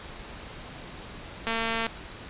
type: click train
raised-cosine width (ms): 0.3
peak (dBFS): -13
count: 91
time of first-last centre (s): 1.47-1.866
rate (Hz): 227
effects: pink hiss -42 dBFS RMS until 2.29 s + resampled to 8000 Hz